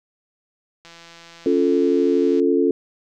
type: click train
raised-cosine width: 0.2 ms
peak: -26 dBFS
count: 261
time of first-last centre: 0.85-2.398 s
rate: 168 Hz
type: chord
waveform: sine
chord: Db augmented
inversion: none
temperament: equal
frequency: 277.2 / 349.2 / 440 Hz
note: Db4 / F4 / A4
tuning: 0 / 0 / 0 cents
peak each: -19 dBFS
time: 1.46-2.71 s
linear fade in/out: 2 ms
effects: none